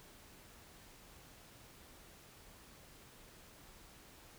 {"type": "silence", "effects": ["pink hiss -59 dBFS RMS until 4.38 s"]}